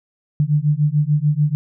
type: beating tone pair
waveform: sine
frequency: 145.5 / 152.3 Hz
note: D3 / D#3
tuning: -16 / -37 cents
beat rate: 6.8 Hz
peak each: -17 dBFS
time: 0.4-1.55 s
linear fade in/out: 0 ms
effects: none